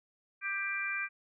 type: harmonic tone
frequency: 394.8 Hz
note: G4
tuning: 12 cents sharp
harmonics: 3 / 4 / 5 / 6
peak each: -43 / -36 / -42 / -35 dBFS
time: 0.41-1.09 s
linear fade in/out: 50 ms
effects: none